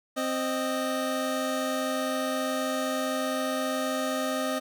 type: tone pair together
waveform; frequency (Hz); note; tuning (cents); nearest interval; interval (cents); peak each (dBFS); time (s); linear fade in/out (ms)
25% pulse; 261.6 / 618.4; C4 / D#5; 0 / -11; octave + minor third; 1489; -26; 0.16-4.6; 20
effects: none